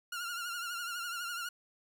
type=tone with vibrato; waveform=sawtooth; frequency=1406 Hz; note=F6; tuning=11 cents sharp; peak=-33 dBFS; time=0.12-1.49 s; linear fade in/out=5 ms; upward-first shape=triangle; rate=12 Hz; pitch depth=70 cents each way; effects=none